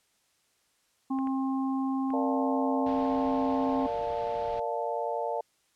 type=harmonic tone; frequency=266.6 Hz; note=C4; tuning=33 cents sharp; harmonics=1 / 3 / 4; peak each=-27 / -37 / -39 dBFS; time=1.1-3.87 s; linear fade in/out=10 ms
type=clicks; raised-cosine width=0.5 ms; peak=-31 dBFS; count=3; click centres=1.188 / 1.272 / 2.104 s
type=chord; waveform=sine; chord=Bb major seventh; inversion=none; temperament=equal; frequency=466.2 / 587.3 / 698.5 / 880 Hz; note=Bb4 / D5 / F5 / A5; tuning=0 / 0 / 0 / 0 cents; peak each=-34 dBFS; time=2.13-5.41 s; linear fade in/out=5 ms
type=low-pass noise; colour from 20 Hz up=pink; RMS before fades=-47 dBFS; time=2.86-4.6 s; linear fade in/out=5 ms; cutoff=4200 Hz; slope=24 dB/octave
effects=white hiss -70 dBFS RMS until 5.75 s + low-pass 10000 Hz 12 dB/octave